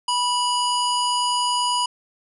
harmonic tone, 979 Hz, B5, 15 cents flat, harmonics 1 / 3 / 5 / 7 / 9 / 10, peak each -21 / -25 / -28 / -33 / -35 / -35 dBFS, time 0.08-1.86 s, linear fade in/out 5 ms, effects none

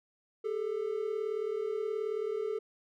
triangle tone pair together, 401.3 / 440 Hz, G4 / A4, +41 / 0 cents, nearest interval major second, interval 159 cents, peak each -34 / -31 dBFS, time 0.44-2.59 s, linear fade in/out 10 ms, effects none

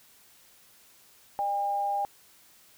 sine tone pair together, 600.2 / 806 Hz, D5 / G5, +38 / +48 cents, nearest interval perfect fourth, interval 510 cents, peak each -37 / -26 dBFS, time 1.39-2.05 s, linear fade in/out 0 ms, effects white hiss -58 dBFS RMS until 2.77 s

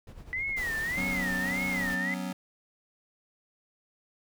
brown noise with tremolo, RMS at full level -43 dBFS, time 0.07-1.37 s, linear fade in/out 2 ms, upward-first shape sine, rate 9.9 Hz, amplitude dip 65%
sine tone with vibrato, 1970 Hz, B6, 5 cents flat, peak -29 dBFS, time 0.33-2.14 s, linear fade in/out 0 ms, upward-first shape sine, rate 1.7 Hz, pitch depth 180 cents each way
pink noise, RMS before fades -41 dBFS, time 0.56-1.96 s, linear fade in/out 20 ms
square chord, F# suspended fourth, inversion none, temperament just, 185 / 246.7 / 277.5 Hz, F#3 / B3 / C#4, 0 / -2 / +2 cents, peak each -35 / -39 / -40 dBFS, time 0.97-2.33 s, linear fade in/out 5 ms
effects none

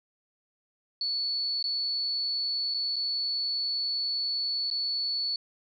sine tone with dropouts, 4435 Hz, C#8, in tune, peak -27 dBFS, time 1.01-5.36 s, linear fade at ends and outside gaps 2 ms, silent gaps 1.627-1.64 / 2.74-2.744 / 2.959-2.964 / 4.702-4.711 s, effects none

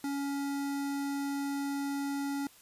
square tone with notch filter, 280.3 Hz, C#4, 19 cents sharp, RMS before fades -34 dBFS, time 0.04-2.47 s, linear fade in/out 2 ms, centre 2900 Hz, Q 1.9, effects white hiss -58 dBFS RMS until 2.61 s + resampled to 32000 Hz

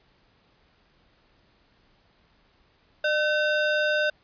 square ring-modulated tone, 1064 Hz, C6, 29 cents sharp, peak -19 dBFS, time 3.04-4.1 s, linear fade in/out 5 ms, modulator 460 Hz, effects pink hiss -63 dBFS RMS until 4.23 s + resampled to 11025 Hz

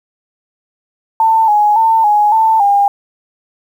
sine tone with pitch steps, 893 / 836 / 897 / 835 / 888 / 806 Hz, A5 / G#5 / A5 / G#5 / A5 / G5, +25 / +11 / +33 / +9 / +16 / +48 cents, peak -7 dBFS, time 1.2-2.88 s, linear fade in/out 2 ms, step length 280 ms, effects 7-bit

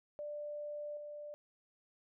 sine tone with level steps, 591 Hz, D5, 11 cents sharp, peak -40 / -44 dBFS, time 0.19-1.34 s, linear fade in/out 0 ms, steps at 0.97 s, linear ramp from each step 2 ms, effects none

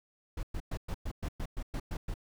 brown noise bursts, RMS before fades -35 dBFS, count 11, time 0.37-2.141 s, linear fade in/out 5 ms, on 61 ms, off 110 ms, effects none

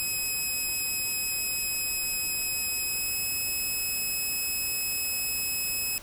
5% pulse tone with pitch glide, 2551 to 2566 Hz, D#7 to E7, +43 to -47 cents, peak -19 dBFS, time 0-5.98 s, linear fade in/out 0 ms, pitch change +10 cents, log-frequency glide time 2.85-3.21 s, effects pink hiss -46 dBFS RMS until 6.02 s

